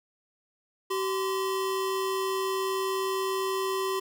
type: tone pair together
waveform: square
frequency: 382.8 / 1029.1 Hz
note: G4 / C6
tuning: -41 / -29 cents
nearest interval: octave + perfect fourth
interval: 1712 cents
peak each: -29 / -33 dBFS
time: 0.9-4 s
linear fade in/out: 10 ms
effects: none